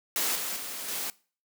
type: noise with level steps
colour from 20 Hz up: white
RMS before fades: -28 / -33 / -37 / -33 dBFS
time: 0.16-1.1 s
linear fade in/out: 0 ms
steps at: 0.35 / 0.56 / 0.88 s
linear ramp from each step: 5 ms
effects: noise-tail reverb RT60 0.4 s tail -22 dB re dry + high-pass 200 Hz 12 dB/octave